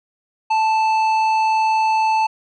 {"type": "tone with tanh clipping", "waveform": "triangle", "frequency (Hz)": 879, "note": "A5", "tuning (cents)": -2, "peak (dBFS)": -16, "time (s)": [0.5, 2.27], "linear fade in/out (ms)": 10, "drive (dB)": 14, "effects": []}